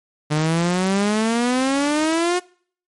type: exponential sweep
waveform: sawtooth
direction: up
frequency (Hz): 149.1 to 363.8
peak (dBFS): -13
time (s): 0.3-2.4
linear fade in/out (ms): 20
effects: noise-tail reverb RT60 0.5 s tail -23 dB re dry + MP3 48 kbps